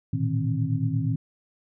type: tone cluster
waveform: sine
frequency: 110.9 / 119.2 / 147.7 / 157.5 / 266.1 Hz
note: A2 / A#2 / D3 / D#3 / C4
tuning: +14 / +39 / +10 / +21 / +29 cents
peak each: -28 / -27 / -34 / -28 / -31 dBFS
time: 0.13-1.16 s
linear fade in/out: 5 ms
effects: none